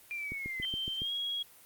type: linear sweep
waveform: sine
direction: down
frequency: 2400 to 2000 Hz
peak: -35 dBFS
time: 0.11-0.65 s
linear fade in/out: 0 ms
type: click train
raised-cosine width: 3 ms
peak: -29 dBFS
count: 6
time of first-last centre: 0.32-1.019 s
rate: 7.15 Hz
type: tone with pitch glide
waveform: sine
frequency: 3125 to 3307 Hz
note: G7 to G#7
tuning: -6 to -8 cents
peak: -32 dBFS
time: 0.62-1.43 s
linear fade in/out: 10 ms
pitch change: +98 cents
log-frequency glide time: 0.97-1.12 s
effects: white hiss -57 dBFS RMS until 1.65 s + Opus 32 kbps

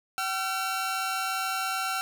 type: tone pair together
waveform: sawtooth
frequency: 762.7 / 1359 Hz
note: G5 / F6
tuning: -48 / -48 cents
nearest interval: minor seventh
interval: 1000 cents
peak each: -28 / -26 dBFS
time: 0.18-2.01 s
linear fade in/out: 0 ms
effects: none

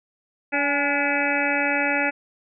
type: harmonic tone with a mistuned harmonic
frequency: 286.5 Hz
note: D4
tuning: 43 cents flat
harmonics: 1 / 2 / 3 / 5 / 6 / 7 / 8 / 9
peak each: -28 / -28 / -28 / -28 / -28 / -28 / -28 / -28 dBFS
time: 0.52-2.11 s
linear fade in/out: 20 ms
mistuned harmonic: 3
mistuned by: -45 cents
effects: none

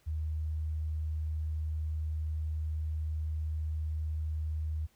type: tone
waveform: sine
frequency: 77.78 Hz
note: D#2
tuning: in tune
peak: -31 dBFS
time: 0.06-4.87 s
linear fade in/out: 20 ms
effects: pink hiss -68 dBFS RMS until 4.95 s

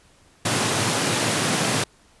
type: high-pass noise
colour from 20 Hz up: pink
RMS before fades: -22 dBFS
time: 0.45-1.84 s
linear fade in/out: 5 ms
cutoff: 100 Hz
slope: 96 dB/octave
effects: pink hiss -56 dBFS RMS until 2.2 s + resampled to 24000 Hz

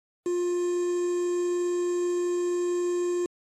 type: tone with quantisation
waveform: triangle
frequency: 353 Hz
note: F4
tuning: 19 cents sharp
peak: -22 dBFS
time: 0.26-3.26 s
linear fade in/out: 2 ms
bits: 7
effects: AAC 32 kbps

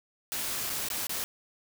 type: noise with dropouts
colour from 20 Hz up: white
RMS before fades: -33 dBFS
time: 0.32-1.24 s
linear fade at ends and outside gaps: 0 ms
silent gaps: 0.696-0.7 / 0.886-0.902 / 1.069-1.094 s
effects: none

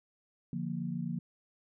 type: chord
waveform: sine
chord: Bb major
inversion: first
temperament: equal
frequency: 146.83 / 174.61 / 233.1 Hz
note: D3 / F3 / Bb3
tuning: 0 / 0 / 0 cents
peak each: -39 / -36 / -38 dBFS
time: 0.53-1.19 s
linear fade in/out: 2 ms
effects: none

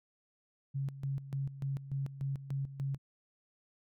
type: tone with tremolo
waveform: sine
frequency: 137.3 Hz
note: C#3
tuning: 16 cents flat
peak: -32 dBFS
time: 0.74-2.98 s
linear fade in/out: 20 ms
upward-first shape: square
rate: 3.4 Hz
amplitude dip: 75%
effects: none

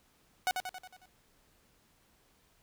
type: tone with echo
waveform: sawtooth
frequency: 740 Hz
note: F#5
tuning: in tune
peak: -23 dBFS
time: 0.47-0.51 s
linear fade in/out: 0 ms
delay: 91 ms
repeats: 6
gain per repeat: -5 dB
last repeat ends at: 1.056 s
effects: pink hiss -68 dBFS RMS until 2.62 s

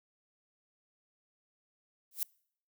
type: noise with exponential growth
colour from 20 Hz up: violet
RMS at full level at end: -28 dBFS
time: 2.11-2.23 s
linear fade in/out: 2 ms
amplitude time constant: 24 ms
effects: noise-tail reverb RT60 0.6 s tail -26 dB re dry

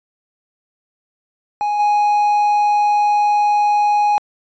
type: tone with level steps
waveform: triangle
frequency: 830.6 Hz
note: G#5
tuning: in tune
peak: -14 / -10 dBFS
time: 1.61-4.18 s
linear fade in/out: 0 ms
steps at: 1.79 s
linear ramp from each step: 10 ms
effects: resampled to 16000 Hz

